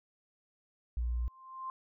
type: tone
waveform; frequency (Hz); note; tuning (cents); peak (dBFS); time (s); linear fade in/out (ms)
sine; 59.6; A#1; +39; -30; 0.97-1.28; 0
type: tone with exponential growth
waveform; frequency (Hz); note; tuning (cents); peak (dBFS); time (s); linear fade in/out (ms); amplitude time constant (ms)
sine; 1049; C6; +4; -35; 1.01-1.7; 1; 150
effects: none